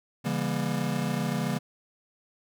square chord, C# diminished seventh, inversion none, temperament just, 138.59 / 166.31 / 199.57 / 239.5 Hz, C#3 / E3 / G3 / Bb3, 0 / +16 / +31 / +47 cents, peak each -33 dBFS, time 0.24-1.59 s, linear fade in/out 20 ms, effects none

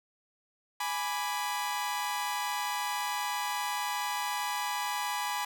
sawtooth chord, G# diminished, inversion none, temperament equal, 830.6 / 987.8 / 1174.7 Hz, G#5 / B5 / D6, 0 / 0 / 0 cents, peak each -31 / -30 / -36 dBFS, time 0.8-5.45 s, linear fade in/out 5 ms, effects none

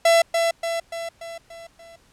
45% pulse tone with echo, 670 Hz, E5, 28 cents sharp, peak -13 dBFS, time 0.05-0.22 s, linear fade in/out 5 ms, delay 290 ms, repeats 6, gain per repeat -5 dB, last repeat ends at 1.96 s, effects pink hiss -58 dBFS RMS until 2.12 s + low-pass 10000 Hz 12 dB/octave

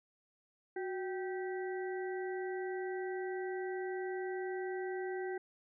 harmonic tone with a mistuned harmonic, 389.2 Hz, G4, 12 cents flat, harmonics 1 / 2 / 4 / 5, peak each -37 / -45 / -48 / -50 dBFS, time 0.76-5.38 s, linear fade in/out 5 ms, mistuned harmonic 1, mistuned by -88 cents, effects none

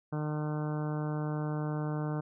harmonic tone, 151.4 Hz, D#3, 47 cents flat, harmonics 1 / 2 / 3 / 4 / 5 / 6 / 7 / 8 / 9 / 10, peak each -32 / -38 / -42 / -44 / -46 / -48 / -49 / -50 / -51 / -52 dBFS, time 0.12-2.21 s, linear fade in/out 10 ms, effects none

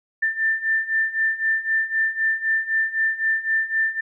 sine beating tone pair, 1781 / 1784.9 Hz, A6 / A6, +21 / +24 cents, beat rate 3.9 Hz, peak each -24 / -21 dBFS, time 0.22-4.01 s, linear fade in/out 10 ms, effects none

